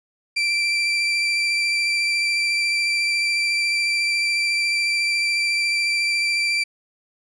30% pulse tone with vibrato, 2349 Hz, D7, in tune, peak -16 dBFS, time 0.36-6.64 s, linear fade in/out 10 ms, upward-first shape triangle, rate 14 Hz, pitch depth 17 cents each way, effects resampled to 22050 Hz

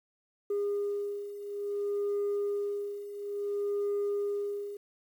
sine beating tone pair, 406.6 / 407.18 Hz, G#4 / G#4, -37 / -34 cents, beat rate 0.58 Hz, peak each -34 / -30 dBFS, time 0.5-4.77 s, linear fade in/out 5 ms, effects tanh soft clip ceiling -26 dBFS + 10-bit

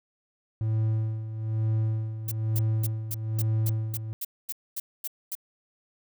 triangle tone with tremolo, 110 Hz, A2, in tune, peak -20 dBFS, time 0.61-4.13 s, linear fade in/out 0 ms, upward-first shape sine, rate 1.1 Hz, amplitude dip 70%
violet noise bursts, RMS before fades -32 dBFS, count 12, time 2.28-5.352 s, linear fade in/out 5 ms, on 36 ms, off 240 ms
effects none

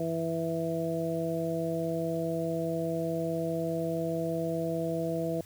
harmonic tone, 164.81 Hz, E3, in tune, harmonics 1 / 2 / 3 / 4, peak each -34 / -34 / -34 / -34 dBFS, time 0-5.41 s, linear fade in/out 2 ms, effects added 95 Hz sine -52 dBFS peak until 5.45 s + white hiss -55 dBFS RMS until 5.45 s

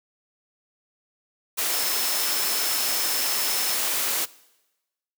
sine tone in noise, 5274 Hz, E8, in tune, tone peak -31 dBFS, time 1.71-3.76 s, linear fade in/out 20 ms, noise white, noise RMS -25 dBFS, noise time 1.57-4.26 s, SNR -9 dB, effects noise-tail reverb RT60 1.0 s tail -21 dB re dry + high-pass 300 Hz 12 dB/octave

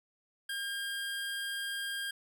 25% pulse tone, 1609 Hz, G6, 45 cents sharp, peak -31 dBFS, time 0.49-2.11 s, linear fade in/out 5 ms, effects none

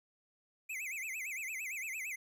square tone with vibrato, 2313 Hz, D7, 27 cents flat, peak -39 dBFS, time 0.69-2.16 s, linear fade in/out 10 ms, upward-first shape sine, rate 8.8 Hz, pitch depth 230 cents each way, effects 13-bit

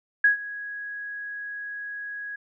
sine tone with ADSR envelope, 1661.2 Hz, G#6, in tune, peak -13 dBFS, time 0.24-2.36 s, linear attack 5 ms, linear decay 120 ms, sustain -19 dB, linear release 7 ms, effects none

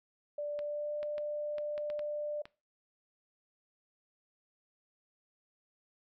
sine tone with pitch glide, 587.3 to 594.1 Hz, D5 to D5, 0 to +20 cents, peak -34 dBFS, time 0.38-2.42 s, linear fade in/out 5 ms, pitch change +20 cents, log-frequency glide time 0.58-0.93 s
clicks, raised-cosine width 0.3 ms, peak -31 dBFS, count 8, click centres 0.591 / 1.03 / 1.181 / 1.583 / 1.779 / 1.901 / 1.993 / 2.455 s
effects noise-tail reverb RT60 0.3 s tail -20 dB re dry

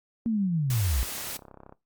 sine linear sweep, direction down, 234.5 to 52 Hz, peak -23 dBFS, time 0.26-1.03 s, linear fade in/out 0 ms
white noise, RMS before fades -35 dBFS, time 0.7-1.37 s, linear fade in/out 2 ms
click train, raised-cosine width 1 ms, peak -32 dBFS, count 22, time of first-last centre 1.09-1.724 s, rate 33.1 Hz
effects noise-tail reverb RT60 0.2 s tail -19 dB re dry + Opus 48 kbps

